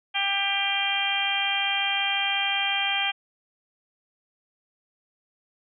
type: harmonic tone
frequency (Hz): 396.6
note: G4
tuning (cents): +20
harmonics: 2 / 3 / 4 / 5 / 6 / 7 / 8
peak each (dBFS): -30 / -38 / -33 / -34 / -28 / -33 / -27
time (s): 0.14-3.12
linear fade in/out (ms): 20
effects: none